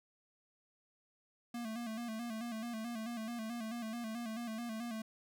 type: tone with vibrato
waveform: square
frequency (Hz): 228.7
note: A#3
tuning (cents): -33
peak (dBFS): -40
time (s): 1.54-5.02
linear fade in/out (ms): 5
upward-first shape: square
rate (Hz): 4.6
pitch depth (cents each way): 66
effects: none